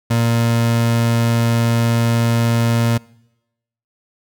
30% pulse tone, 116.54 Hz, A#2, in tune, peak -11 dBFS, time 0.1-2.98 s, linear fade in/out 10 ms, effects noise-tail reverb RT60 0.9 s tail -24 dB re dry

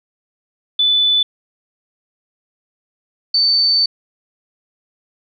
sine tone pair in turn, 3491 / 4541 Hz, A7 / C#8, -14 / +41 cents, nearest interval perfect fourth, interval 455 cents, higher second, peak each -11 dBFS, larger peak neither, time 0.79-1.23 / 3.34-3.86 s, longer second, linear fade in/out 5 ms, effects none

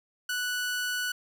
sawtooth tone, 1480 Hz, F#6, in tune, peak -25 dBFS, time 0.29-1.12 s, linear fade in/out 5 ms, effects none

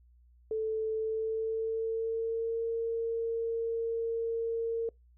sine tone with pitch glide, 439.2 to 458.1 Hz, A4 to A#4, -3 to -30 cents, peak -29 dBFS, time 0.51-4.89 s, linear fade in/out 2 ms, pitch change +73 cents, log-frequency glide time 0.95-2.63 s, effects noise-tail reverb RT60 0.2 s tail -26 dB re dry + added 60 Hz sine -58 dBFS peak until 5.17 s

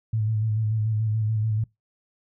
sine tone with vibrato, 109 Hz, A2, 16 cents flat, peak -21 dBFS, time 0.13-1.64 s, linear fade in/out 5 ms, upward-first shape square, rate 6.9 Hz, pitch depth 32 cents each way, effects noise-tail reverb RT60 0.2 s tail -24 dB re dry

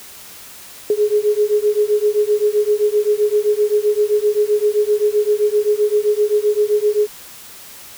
sine beating tone pair, 415.3 / 423 Hz, G#4 / G#4, 0 / +32 cents, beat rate 7.7 Hz, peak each -16 dBFS, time 0.9-7.07 s, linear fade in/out 2 ms, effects white hiss -38 dBFS RMS until 7.97 s

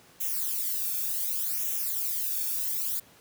violet noise with flanger, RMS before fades -30 dBFS, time 0.2-3 s, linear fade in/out 10 ms, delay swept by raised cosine 0.21 to 1.01 ms, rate 0.67 Hz, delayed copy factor -0.95, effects pink hiss -56 dBFS RMS until 3.2 s + high-pass 100 Hz 12 dB/octave

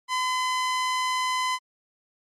sawtooth tone, 1017 Hz, C6, 50 cents flat, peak -20 dBFS, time 0.08-1.59 s, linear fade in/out 50 ms, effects low-pass 8000 Hz 12 dB/octave + Opus 48 kbps

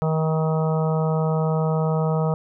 harmonic tone, 158.4 Hz, D#3, 31 cents sharp, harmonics 1 / 3 / 4 / 5 / 6 / 7 / 8, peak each -20 / -26 / -29 / -32 / -34 / -39 / -34 dBFS, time 0.02-2.34 s, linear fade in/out 0 ms, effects none

